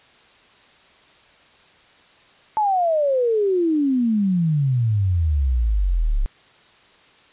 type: exponential sweep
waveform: sine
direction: down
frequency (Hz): 880 to 32.7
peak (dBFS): -16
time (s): 2.57-6.26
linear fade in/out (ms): 0
effects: white hiss -52 dBFS RMS until 7.32 s + resampled to 8000 Hz